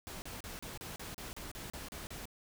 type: noise bursts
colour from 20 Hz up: pink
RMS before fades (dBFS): -45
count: 12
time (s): 0.07-2.255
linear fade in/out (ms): 0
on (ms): 150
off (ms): 35
effects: none